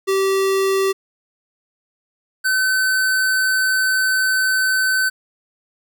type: tone pair in turn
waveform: square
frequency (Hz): 387.2 / 1524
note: G4 / G6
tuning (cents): -21 / -49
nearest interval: 2 octaves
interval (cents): 2372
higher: second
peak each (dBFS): -16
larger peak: neither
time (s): 0.07-0.93 / 2.44-5.1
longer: second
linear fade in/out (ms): 20
effects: 9-bit

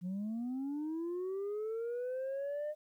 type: linear sweep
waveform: sine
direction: up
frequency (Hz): 173.4 to 610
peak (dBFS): -33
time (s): 0.01-2.75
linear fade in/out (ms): 50
effects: tanh soft clip ceiling -34 dBFS + 12-bit

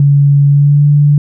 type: tone with pitch glide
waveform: sine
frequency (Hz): 142 to 145.82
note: C#3 to D3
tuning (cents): +42 to -12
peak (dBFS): -4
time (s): 0-1.18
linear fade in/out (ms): 2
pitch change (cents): +46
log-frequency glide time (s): 0.47-0.86
effects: none

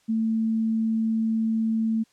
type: tone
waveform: sine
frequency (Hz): 223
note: A3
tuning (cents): +23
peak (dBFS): -21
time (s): 0.08-2.04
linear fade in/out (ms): 20
effects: white hiss -64 dBFS RMS until 2.12 s + low-pass 8000 Hz 12 dB/octave

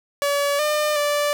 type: tone with pitch steps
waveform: sawtooth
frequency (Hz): 570 / 602 / 585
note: C#5 / D5 / D5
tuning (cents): +48 / +43 / -7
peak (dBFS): -15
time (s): 0.22-1.33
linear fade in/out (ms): 0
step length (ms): 370
effects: none

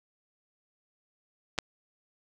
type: clicks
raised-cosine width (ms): 0.2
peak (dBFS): -27 / -9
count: 2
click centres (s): 1.58 / 1.587
effects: none

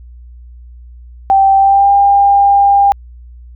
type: tone with pitch glide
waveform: sine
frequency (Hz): 780 to 800.5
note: G5 to G5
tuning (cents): -9 to +36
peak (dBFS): -5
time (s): 1.3-2.92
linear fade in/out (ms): 0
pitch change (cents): +45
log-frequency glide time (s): 1.57-1.91
effects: added 60 Hz sine -32 dBFS peak until 3.55 s

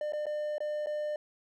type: tone with dropouts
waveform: triangle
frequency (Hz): 600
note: D5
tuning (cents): +37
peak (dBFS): -29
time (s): 0.01-1.16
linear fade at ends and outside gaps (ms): 2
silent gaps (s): 0.123-0.133 / 0.257-0.266 / 0.582-0.604 / 0.861-0.869
effects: none

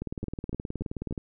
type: two click trains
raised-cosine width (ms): 3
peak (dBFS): -21 / -20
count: 4 / 23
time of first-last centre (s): 0.24-1.11 / 0.02-1.178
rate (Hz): 3.45 / 19
effects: none

